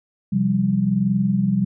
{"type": "chord", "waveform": "sine", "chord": "C suspended fourth", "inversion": "none", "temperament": "equal", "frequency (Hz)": [130.81, 174.61, 196], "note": ["C3", "F3", "G3"], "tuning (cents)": [0, 0, 0], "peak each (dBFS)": [-24, -23, -18], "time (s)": [0.32, 1.65], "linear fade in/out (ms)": 10, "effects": []}